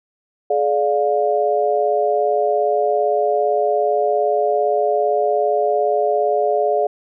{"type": "chord", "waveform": "sine", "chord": "D diminished", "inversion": "second", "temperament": "just", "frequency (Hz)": [422.9, 587.3, 704.8], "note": ["Ab4", "D5", "F5"], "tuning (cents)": [31, 0, 16], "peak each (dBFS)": -19, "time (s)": [0.5, 6.87], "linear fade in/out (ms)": 5, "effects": []}